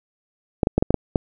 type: clicks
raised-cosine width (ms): 2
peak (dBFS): -3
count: 7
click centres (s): 0.632 / 0.671 / 0.78 / 0.825 / 0.906 / 0.943 / 1.158
effects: none